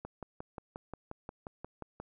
click train, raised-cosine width 1 ms, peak -27 dBFS, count 12, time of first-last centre 0.05-2 s, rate 5.64 Hz, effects none

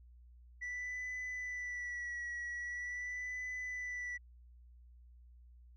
sine tone with vibrato, 1962 Hz, B6, 12 cents flat, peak -36 dBFS, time 0.61-4.18 s, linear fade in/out 20 ms, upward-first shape sine, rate 0.43 Hz, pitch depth 34 cents each way, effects tanh soft clip ceiling -38 dBFS + added 60 Hz sine -56 dBFS peak until 5.76 s

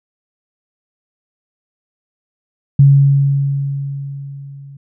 sine tone with level ramp, 139.4 Hz, C#3, 10 cents sharp, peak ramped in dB -3 to -33 dBFS, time 2.79-4.77 s, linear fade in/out 5 ms, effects none

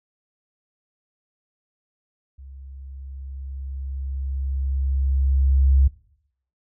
sine tone with level ramp, 67.4 Hz, C#2, 48 cents flat, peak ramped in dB -39 to -12 dBFS, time 2.38-5.88 s, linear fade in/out 10 ms, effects noise-tail reverb RT60 0.7 s tail -20 dB re dry

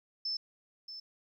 sine tone with echo, 5274 Hz, E8, in tune, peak -32 dBFS, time 0.25-0.37 s, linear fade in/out 5 ms, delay 630 ms, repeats 1, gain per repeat -10 dB, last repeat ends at 1 s, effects 12-bit

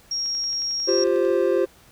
sine tone, 5588 Hz, F8, in tune, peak -23 dBFS, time 0.11-1.04 s, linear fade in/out 5 ms
click train, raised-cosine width 0.2 ms, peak -28 dBFS, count 12, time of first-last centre 0.26-1.251 s, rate 11.1 Hz
triangle chord, F suspended second, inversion none, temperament equal with one note detuned, 349.2 / 392 / 525.4 Hz, F4 / G4 / C5, 0 / 0 / +7 cents, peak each -20 dBFS, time 0.87-1.66 s, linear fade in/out 20 ms
effects pink hiss -53 dBFS RMS until 1.91 s

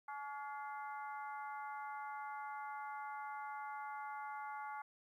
harmonic tone with a mistuned harmonic, 283.8 Hz, C#4, 41 cents sharp, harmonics 3 / 4 / 5 / 6 / 7, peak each -45 / -50 / -51 / -62 / -57 dBFS, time 0.08-4.82 s, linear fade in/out 5 ms, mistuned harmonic 7, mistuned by +75 cents, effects 13-bit

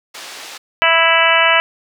white band-pass noise, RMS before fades -33 dBFS, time 0.14-0.58 s, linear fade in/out 10 ms, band 430 to 5200 Hz, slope 12 dB/octave
harmonic tone, 329.6 Hz, E4, in tune, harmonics 2 / 3 / 4 / 5 / 6 / 7 / 8 / 9, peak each -18 / -18 / -18 / -18 / -18 / -18 / -18 / -18 dBFS, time 0.82-1.6 s, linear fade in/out 0 ms
effects none

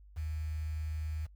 sine tone with quantisation, 77.78 Hz, D#2, in tune, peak -34 dBFS, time 0.16-1.27 s, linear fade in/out 20 ms, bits 9, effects noise-tail reverb RT60 0.1 s tail -22 dB re dry + added 50 Hz sine -53 dBFS peak until 1.35 s

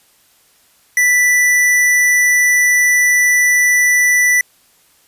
square tone, 1975.5 Hz, B6, in tune, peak -10 dBFS, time 0.97-4.41 s, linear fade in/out 2 ms, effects white hiss -53 dBFS RMS until 5.07 s + resampled to 32000 Hz

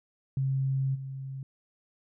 sine tone with level steps, 134.4 Hz, C3, 47 cents sharp, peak -25 / -35 dBFS, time 0.37-1.43 s, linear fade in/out 2 ms, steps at 0.94 s, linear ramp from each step 20 ms, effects none

